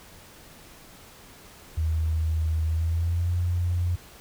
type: tone with pitch glide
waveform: sine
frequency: 79.7 to 87.92 Hz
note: D#2 to F2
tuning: +42 to +12 cents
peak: -22 dBFS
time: 1.77-3.96 s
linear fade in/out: 10 ms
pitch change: +170 cents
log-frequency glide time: 2.67-3.33 s
effects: pink hiss -49 dBFS RMS until 4.2 s